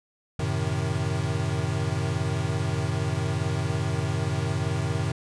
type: chord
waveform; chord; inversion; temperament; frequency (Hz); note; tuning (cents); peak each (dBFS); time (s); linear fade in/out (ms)
square; F# diminished seventh; none; equal; 92.5 / 110 / 130.81 / 155.56; F#2 / A2 / C3 / Eb3; 0 / 0 / 0 / 0; -31; 0.39-5.12; 5
effects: resampled to 22050 Hz